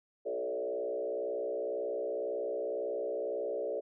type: tone with frequency modulation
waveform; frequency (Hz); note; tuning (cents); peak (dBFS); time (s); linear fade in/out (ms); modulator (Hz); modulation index
sine; 502; B4; +28; -32; 0.25-3.81; 20; 61.9; 1.9
effects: none